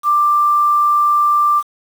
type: tone with quantisation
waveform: sine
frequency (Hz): 1182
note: D6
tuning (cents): +11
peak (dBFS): -10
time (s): 0.03-1.63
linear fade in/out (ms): 50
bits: 6
effects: none